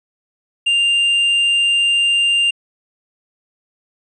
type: tone with tanh clipping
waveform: triangle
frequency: 2794 Hz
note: F7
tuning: in tune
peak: -13 dBFS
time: 0.66-2.51 s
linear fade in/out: 10 ms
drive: 8 dB
effects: resampled to 22050 Hz